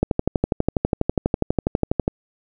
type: click train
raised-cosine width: 2 ms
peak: -4 dBFS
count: 26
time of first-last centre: 0.03-2.079 s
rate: 12.2 Hz
effects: none